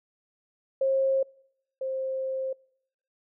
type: tone pair in turn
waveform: sine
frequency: 536 / 527.7 Hz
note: C5 / C5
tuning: +42 / +15 cents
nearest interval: unison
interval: 27 cents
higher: first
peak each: -21 / -28 dBFS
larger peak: first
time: 0.81-1.23 / 1.81-2.53 s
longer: second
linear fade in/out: 5 ms
effects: noise-tail reverb RT60 0.7 s tail -25 dB re dry